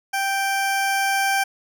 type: tone with level ramp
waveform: 20% pulse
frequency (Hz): 784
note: G5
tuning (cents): 0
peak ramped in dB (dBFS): -16 to -13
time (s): 0.13-1.44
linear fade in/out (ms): 10
effects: none